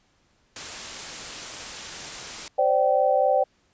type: noise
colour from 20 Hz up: white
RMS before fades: -35 dBFS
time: 0.56-2.48 s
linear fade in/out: 2 ms
type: chord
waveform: sine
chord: C suspended second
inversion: none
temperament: equal with one note detuned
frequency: 523.3 / 587.3 / 772.8 Hz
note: C5 / D5 / G5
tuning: 0 / 0 / -25 cents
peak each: -22 dBFS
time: 2.58-3.44 s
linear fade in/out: 10 ms
effects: pink hiss -65 dBFS RMS until 3.73 s + resampled to 16000 Hz